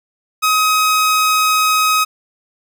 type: tone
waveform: sawtooth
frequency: 1265 Hz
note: D#6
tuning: 28 cents sharp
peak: -8 dBFS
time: 0.42-2.05 s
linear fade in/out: 20 ms
effects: none